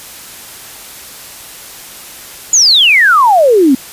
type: exponential sweep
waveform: sine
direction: down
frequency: 7040 to 249.2 Hz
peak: -4 dBFS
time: 2.53-3.75 s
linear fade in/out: 5 ms
effects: white hiss -31 dBFS RMS until 3.92 s + resampled to 32000 Hz